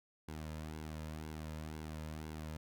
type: tone with flanger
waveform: sawtooth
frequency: 77.78 Hz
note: D#2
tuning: in tune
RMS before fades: -45 dBFS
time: 0.28-2.57 s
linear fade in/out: 5 ms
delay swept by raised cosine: 1.6 to 2.7 ms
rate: 2 Hz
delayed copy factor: -0.55
effects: none